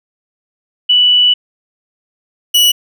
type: tone pair in turn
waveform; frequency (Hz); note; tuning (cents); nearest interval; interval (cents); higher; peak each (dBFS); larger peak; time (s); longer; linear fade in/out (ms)
sine / 40% pulse; 2961 / 2939; F#7 / F#7; +1 / -12; unison; 13; first; -6; neither; 0.89-1.34 / 2.54-2.72; first; 10
effects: none